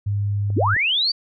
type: tone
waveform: sine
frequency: 101.7 Hz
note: G#2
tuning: 36 cents flat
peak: -19 dBFS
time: 0.06-0.75 s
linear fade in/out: 10 ms
type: clicks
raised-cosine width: 2 ms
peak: -24 dBFS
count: 2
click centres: 0.503 / 0.765 s
type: linear sweep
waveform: sine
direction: up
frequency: 185 to 4699 Hz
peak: -17 dBFS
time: 0.56-1.12 s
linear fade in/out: 10 ms
effects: none